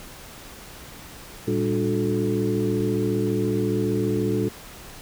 sine tone cluster, 115.2 / 199.6 / 294.2 / 360.8 / 435.5 Hz, A#2 / G3 / D4 / F#4 / A4, -20 / +32 / +3 / -44 / -18 cents, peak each -27 dBFS, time 1.47-4.49 s, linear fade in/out 10 ms, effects pink hiss -42 dBFS RMS until 5.01 s

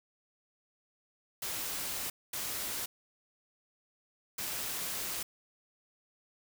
white noise bursts at uneven times, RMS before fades -37 dBFS, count 3, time 1.42-2.1 / 2.33-2.86 / 4.38-5.23 s, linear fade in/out 5 ms, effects none

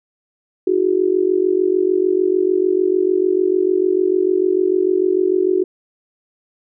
sine tone with amplitude modulation, 370 Hz, F#4, in tune, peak -9 dBFS, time 0.67-5.64 s, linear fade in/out 5 ms, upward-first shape sine, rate 46.7 Hz, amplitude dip 90%, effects none

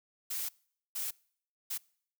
blue noise bursts at uneven times, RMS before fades -36 dBFS, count 3, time 0.3-0.49 / 0.95-1.11 / 1.7-1.78 s, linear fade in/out 10 ms, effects noise-tail reverb RT60 0.6 s tail -25 dB re dry

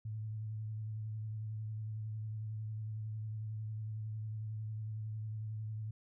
sine tone with vibrato, 108.5 Hz, A2, 24 cents flat, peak -38 dBFS, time 0.05-5.91 s, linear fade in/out 5 ms, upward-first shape triangle, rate 11 Hz, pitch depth 32 cents each way, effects none

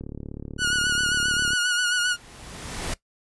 click train, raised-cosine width 3 ms, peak -22 dBFS, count 56, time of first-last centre 0.01-1.534 s, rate 36.1 Hz
sawtooth tone with vibrato, 1454 Hz, F#6, 31 cents flat, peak -17 dBFS, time 0.58-2.17 s, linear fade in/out 50 ms, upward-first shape sine, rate 7.5 Hz, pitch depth 39 cents each way
pink noise with exponential growth, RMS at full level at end -28 dBFS, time 1.51-2.94 s, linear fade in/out 5 ms, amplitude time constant 310 ms
effects noise-tail reverb RT60 0.1 s tail -18 dB re dry + resampled to 24000 Hz

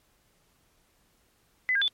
sine tone with pitch steps, 2013 / 1614 / 3484 Hz, B6 / G#6 / A7, +33 / -50 / -18 cents, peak -22 dBFS, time 1.69-1.879 s, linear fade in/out 0 ms, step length 63 ms, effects pink hiss -67 dBFS RMS until 1.93 s + MP3 64 kbps

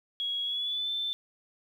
sine tone with pitch glide, 3322 to 3540 Hz, G#7 to A7, 0 to +10 cents, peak -29 dBFS, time 0.2-1.13 s, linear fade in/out 0 ms, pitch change +110 cents, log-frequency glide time 0.43-0.9 s, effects 10-bit

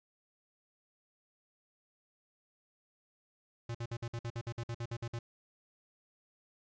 square tone bursts, 117.4 Hz, A#2, 13 cents sharp, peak -37 dBFS, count 14, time 3.69-5.19 s, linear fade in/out 5 ms, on 57 ms, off 54 ms, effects resampled to 16000 Hz + 12-bit

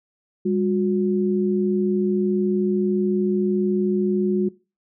sine tone pair together, 200.8 / 362.4 Hz, G3 / F#4, +42 / -36 cents, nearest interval minor seventh, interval 1022 cents, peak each -21 dBFS, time 0.45-4.49 s, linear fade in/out 10 ms, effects noise-tail reverb RT60 0.3 s tail -20 dB re dry

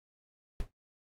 brown noise with exponential decay, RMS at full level -31 dBFS, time 0.6-0.71 s, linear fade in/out 1 ms, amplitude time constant 22 ms, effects noise-tail reverb RT60 0.1 s tail -18 dB re dry + AAC 48 kbps

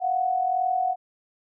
sine tone pair together, 697.9 / 740 Hz, F5 / F#5, -1 / 0 cents, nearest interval minor second, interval 101 cents, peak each -28 / -22 dBFS, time 0-0.96 s, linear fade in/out 50 ms, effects none

